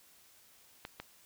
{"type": "clicks", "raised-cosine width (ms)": 0.3, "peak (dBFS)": -25, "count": 2, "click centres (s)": [0.851, 1], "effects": ["white hiss -62 dBFS RMS until 1.25 s"]}